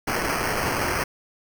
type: noise with sample-and-hold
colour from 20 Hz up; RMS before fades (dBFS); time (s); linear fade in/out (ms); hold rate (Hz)
blue; -25; 0.07-1.04; 10; 3675
effects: none